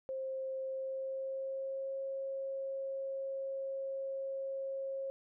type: tone with pitch glide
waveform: sine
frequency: 529 to 540.4 Hz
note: C5 to C#5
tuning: +19 to -44 cents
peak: -36 dBFS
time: 0.09-5.1 s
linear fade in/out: 0 ms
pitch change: +37 cents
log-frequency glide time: 0.62-2 s
effects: none